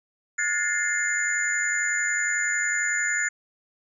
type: tone cluster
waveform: sine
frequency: 1437 / 1701 / 1792 / 2101 / 6970 Hz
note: F6 / G#6 / A6 / C7 / A8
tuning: +49 / +41 / +31 / +7 / -17 cents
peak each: -29 dBFS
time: 0.38-3.29 s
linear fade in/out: 10 ms
effects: none